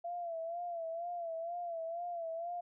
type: tone with vibrato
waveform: sine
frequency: 678 Hz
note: E5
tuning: 49 cents sharp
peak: -37 dBFS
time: 0.04-2.61 s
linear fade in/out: 10 ms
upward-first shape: sine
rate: 2.1 Hz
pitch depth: 67 cents each way
effects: none